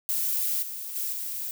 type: noise with level steps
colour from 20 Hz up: violet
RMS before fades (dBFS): -27 / -36 / -30 / -33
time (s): 0.09-1.51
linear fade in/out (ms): 0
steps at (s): 0.62 / 0.95 / 1.12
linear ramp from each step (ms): 10
effects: none